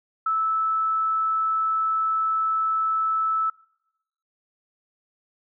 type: tone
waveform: sine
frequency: 1310 Hz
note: E6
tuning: 11 cents flat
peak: -20 dBFS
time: 0.26-3.5 s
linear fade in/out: 5 ms
effects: noise-tail reverb RT60 0.9 s tail -24 dB re dry